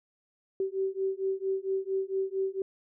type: beating tone pair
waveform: sine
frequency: 382.6 / 387 Hz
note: G4 / G4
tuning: -42 / -22 cents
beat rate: 4.4 Hz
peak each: -31 dBFS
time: 0.6-2.62 s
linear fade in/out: 2 ms
effects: none